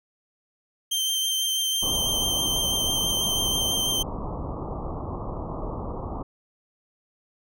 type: tone with vibrato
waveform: sawtooth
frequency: 3136 Hz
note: G7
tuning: in tune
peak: -20 dBFS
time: 0.91-4.03 s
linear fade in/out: 10 ms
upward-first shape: sine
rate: 6.1 Hz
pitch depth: 15 cents each way
type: low-pass noise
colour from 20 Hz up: pink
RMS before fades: -32 dBFS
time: 1.82-6.23 s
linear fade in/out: 10 ms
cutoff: 1200 Hz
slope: 96 dB/octave
effects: none